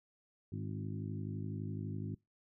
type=harmonic tone with a mistuned harmonic; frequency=51.9 Hz; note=G#1; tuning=in tune; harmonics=2 / 3 / 4 / 5 / 6 / 7; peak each=-41 / -43 / -46 / -48 / -51 / -52 dBFS; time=0.52-2.15 s; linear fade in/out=5 ms; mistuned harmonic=5; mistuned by=+36 cents; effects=noise-tail reverb RT60 0.2 s tail -23 dB re dry